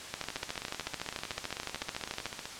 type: two click trains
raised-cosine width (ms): 0.2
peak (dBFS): -16 / -20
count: 30 / 36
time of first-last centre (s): 0.14-2.257 / 0.24-2.455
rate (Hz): 13.7 / 15.8
effects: white hiss -43 dBFS RMS until 2.59 s + low-pass 7000 Hz 12 dB/octave